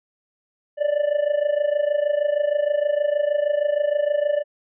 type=tone with amplitude modulation; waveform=triangle; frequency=587.3 Hz; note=D5; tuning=in tune; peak=-13 dBFS; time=0.77-4.44 s; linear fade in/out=50 ms; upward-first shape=sine; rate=26.4 Hz; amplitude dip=80%; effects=resampled to 8000 Hz